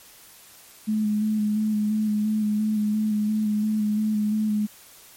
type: tone with vibrato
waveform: sine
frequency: 212.9 Hz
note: G#3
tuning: 43 cents sharp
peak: -20 dBFS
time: 0.87-4.67 s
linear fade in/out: 20 ms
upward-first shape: square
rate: 2.9 Hz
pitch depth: 19 cents each way
effects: white hiss -49 dBFS RMS until 5.16 s + MP3 64 kbps